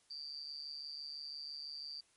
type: tone with amplitude modulation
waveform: sine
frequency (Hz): 4692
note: D8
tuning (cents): -2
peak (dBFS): -39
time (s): 0.1-2.01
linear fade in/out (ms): 10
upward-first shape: sine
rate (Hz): 146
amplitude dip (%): 100
effects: white hiss -71 dBFS RMS until 2.16 s + MP3 48 kbps